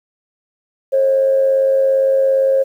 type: tone with amplitude modulation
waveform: sine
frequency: 537 Hz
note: C5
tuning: 45 cents sharp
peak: -8 dBFS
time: 0.92-2.64 s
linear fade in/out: 20 ms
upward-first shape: sine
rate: 97.5 Hz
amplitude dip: 45%
effects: tanh soft clip ceiling -4 dBFS + 8-bit